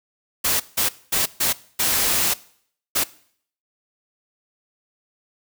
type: noise bursts at uneven times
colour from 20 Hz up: white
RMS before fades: -20 dBFS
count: 6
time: 0.44-0.6 / 0.77-0.89 / 1.12-1.26 / 1.4-1.53 / 1.79-2.34 / 2.95-3.04 s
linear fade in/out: 10 ms
effects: noise-tail reverb RT60 0.6 s tail -20 dB re dry